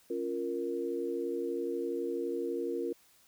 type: chord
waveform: sine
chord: Bb minor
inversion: first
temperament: equal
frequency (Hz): 277.2 / 349.2 / 466.2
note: Db4 / F4 / Bb4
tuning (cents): 0 / 0 / 0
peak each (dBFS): -39 / -35 / -35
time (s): 0.1-2.93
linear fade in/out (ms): 5
effects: white hiss -64 dBFS RMS until 3.27 s